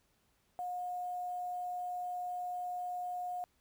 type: tone with quantisation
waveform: sine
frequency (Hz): 719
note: F#5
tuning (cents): -50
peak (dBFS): -36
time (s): 0.59-3.44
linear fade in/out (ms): 0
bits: 10
effects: pink hiss -74 dBFS RMS until 3.6 s

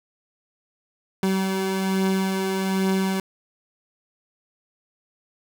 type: beating tone pair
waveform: 30% pulse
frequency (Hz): 190 / 191.2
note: F#3 / G3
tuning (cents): +46 / -43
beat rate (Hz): 1.2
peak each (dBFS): -27 / -19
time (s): 1.23-3.2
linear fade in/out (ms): 2
effects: 9-bit

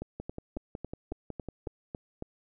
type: two click trains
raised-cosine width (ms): 2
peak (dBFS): -23 / -24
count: 9 / 9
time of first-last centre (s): 0.02-2.224 / 0.2-1.671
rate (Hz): 3.63 / 5.44
effects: none

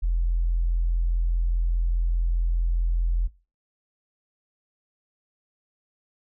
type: tone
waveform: sine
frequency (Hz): 42.43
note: F1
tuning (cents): -49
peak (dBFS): -19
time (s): 0.02-3.28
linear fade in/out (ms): 20
effects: noise-tail reverb RT60 0.3 s tail -19 dB re dry + tanh soft clip ceiling -15 dBFS

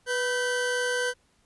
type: tone pair together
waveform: 40% pulse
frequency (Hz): 492.8 / 1542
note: B4 / G6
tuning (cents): -4 / -29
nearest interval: octave + minor sixth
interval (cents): 1975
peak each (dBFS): -27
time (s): 0.06-1.14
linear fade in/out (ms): 50
effects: pink hiss -66 dBFS RMS until 1.45 s + resampled to 24000 Hz

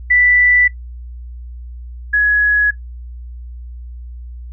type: tone pair in turn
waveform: sine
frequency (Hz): 1975.5 / 1679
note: B6 / G#6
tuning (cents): 0 / +18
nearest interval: minor third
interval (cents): 282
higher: first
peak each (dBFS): -9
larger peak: neither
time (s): 0.1-0.68 / 2.13-2.71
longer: neither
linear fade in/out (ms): 10
effects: noise-tail reverb RT60 0.1 s tail -17 dB re dry + added 60 Hz sine -28 dBFS peak until 4.52 s

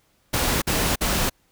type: noise bursts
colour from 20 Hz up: pink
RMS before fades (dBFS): -22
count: 3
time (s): 0.33-1.298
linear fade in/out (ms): 10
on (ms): 290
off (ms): 49
effects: pink hiss -64 dBFS RMS until 1.51 s

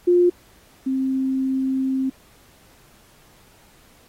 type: tone pair in turn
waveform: sine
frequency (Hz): 353.6 / 264.4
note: F4 / C4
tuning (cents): +22 / +18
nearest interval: perfect fourth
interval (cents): 504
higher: first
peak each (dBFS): -12 / -19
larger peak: first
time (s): 0.07-0.3 / 0.86-2.1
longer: second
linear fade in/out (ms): 10
effects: pink hiss -54 dBFS RMS until 4.08 s + AAC 48 kbps

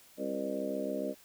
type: harmonic tone with a mistuned harmonic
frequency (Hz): 67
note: C2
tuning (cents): +42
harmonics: 3 / 4 / 5 / 6 / 7 / 8 / 9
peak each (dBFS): -41 / -38 / -42 / -43 / -40 / -44 / -37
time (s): 0.17-1.15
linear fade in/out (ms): 50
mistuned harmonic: 7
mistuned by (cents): +43
effects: white hiss -59 dBFS RMS until 1.24 s

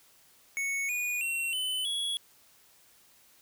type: tone with pitch steps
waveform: square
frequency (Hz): 2213 / 2455 / 2725 / 3023 / 3354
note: C#7 / D#7 / F7 / F#7 / G#7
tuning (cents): -3 / -24 / -43 / +36 / +16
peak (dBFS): -30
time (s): 0.57-2.17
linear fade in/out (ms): 0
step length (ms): 320
effects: white hiss -61 dBFS RMS until 3.41 s

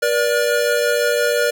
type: tone cluster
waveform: square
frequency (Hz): 479.9 / 586 / 1434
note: B4 / D5 / F6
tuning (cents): -50 / -4 / +45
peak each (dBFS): -19 / -20 / -24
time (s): 0.02-1.51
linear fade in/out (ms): 10
effects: none

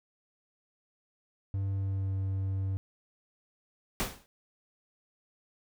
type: tone with pitch glide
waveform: triangle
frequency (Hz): 97.7 to 96.24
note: G2 to G2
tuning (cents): -5 to -31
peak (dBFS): -27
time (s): 1.54-2.77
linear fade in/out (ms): 0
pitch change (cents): -26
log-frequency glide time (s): 1.69-2.13
type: noise with exponential decay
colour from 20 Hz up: pink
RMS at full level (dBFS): -28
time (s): 4-4.26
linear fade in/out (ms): 0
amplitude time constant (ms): 56
effects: none

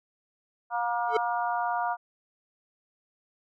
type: harmonic tone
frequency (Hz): 237.4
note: A#3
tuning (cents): +32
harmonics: 3 / 4 / 5 / 6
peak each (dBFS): -29 / -30 / -35 / -35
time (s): 0.7-1.97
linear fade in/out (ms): 50
type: tone with exponential growth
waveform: square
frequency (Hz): 440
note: A4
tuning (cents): 0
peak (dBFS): -20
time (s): 1.07-1.17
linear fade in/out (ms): 5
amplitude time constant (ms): 20
effects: low-pass 3000 Hz 12 dB/octave

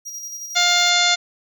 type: tone with tremolo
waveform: 45% pulse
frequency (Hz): 5720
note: F8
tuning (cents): +41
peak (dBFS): -29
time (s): 0.05-0.91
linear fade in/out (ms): 20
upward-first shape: square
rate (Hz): 11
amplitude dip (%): 35
type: harmonic tone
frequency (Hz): 705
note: F5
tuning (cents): +16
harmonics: 1 / 2 / 3 / 4 / 5 / 6 / 7 / 8 / 9 / 10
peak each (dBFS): -23 / -23 / -21 / -29 / -19 / -22 / -29 / -30 / -28 / -27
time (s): 0.55-1.16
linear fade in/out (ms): 20
effects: none

